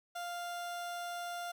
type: tone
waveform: 30% pulse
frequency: 698.5 Hz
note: F5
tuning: in tune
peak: -36 dBFS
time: 0.15-1.52 s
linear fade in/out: 10 ms
effects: none